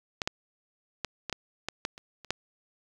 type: clicks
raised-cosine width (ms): 0.2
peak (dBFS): -12 / -10 / -13 / -16 / -13 / -14 / -12 / -27 / -29 / -10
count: 10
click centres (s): 0.218 / 0.275 / 1.047 / 1.297 / 1.327 / 1.686 / 1.851 / 1.979 / 2.247 / 2.306
effects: 8-bit